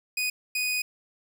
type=tone bursts at uneven times; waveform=sawtooth; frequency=2486 Hz; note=D#7; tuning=2 cents flat; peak=-22 dBFS; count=2; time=0.17-0.3 / 0.55-0.82 s; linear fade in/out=5 ms; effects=none